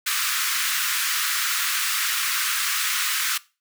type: high-pass noise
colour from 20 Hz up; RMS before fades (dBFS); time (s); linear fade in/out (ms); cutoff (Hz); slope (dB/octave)
pink; -24; 0.06-3.38; 10; 1200; 48
effects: noise-tail reverb RT60 0.3 s tail -20 dB re dry